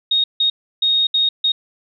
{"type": "tone bursts at uneven times", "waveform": "sine", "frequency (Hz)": 3729, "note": "A#7", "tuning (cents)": 0, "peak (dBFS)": -13, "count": 5, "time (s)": [[0.11, 0.24], [0.4, 0.5], [0.82, 1.07], [1.14, 1.29], [1.44, 1.52]], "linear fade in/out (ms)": 5, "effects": []}